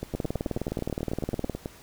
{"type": "two click trains", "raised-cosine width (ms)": 2, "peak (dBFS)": [-15, -18], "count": [27, 16], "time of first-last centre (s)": [[0.15, 1.497], [0.03, 1.659]], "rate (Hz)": [19.3, 9.21], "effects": ["pink hiss -51 dBFS RMS until 1.82 s"]}